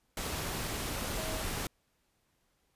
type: tone in noise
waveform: sine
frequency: 636 Hz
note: D#5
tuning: 38 cents sharp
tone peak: -41 dBFS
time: 1.17-1.42 s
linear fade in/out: 2 ms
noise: pink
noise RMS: -36 dBFS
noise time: 0.17-1.67 s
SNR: -8 dB
effects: pink hiss -75 dBFS RMS until 2.75 s + resampled to 32000 Hz